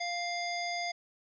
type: harmonic tone with a mistuned harmonic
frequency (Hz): 698.5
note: F5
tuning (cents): 0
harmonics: 1 / 3 / 5 / 7 / 9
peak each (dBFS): -35 / -37 / -45 / -40 / -47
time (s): 0-0.92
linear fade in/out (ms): 10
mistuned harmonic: 9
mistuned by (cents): +48
effects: none